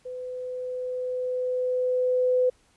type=tone with level ramp; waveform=sine; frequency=504 Hz; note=B4; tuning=35 cents sharp; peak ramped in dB=-33 to -18 dBFS; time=0.05-2.5 s; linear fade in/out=10 ms; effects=pink hiss -63 dBFS RMS until 2.76 s + resampled to 24000 Hz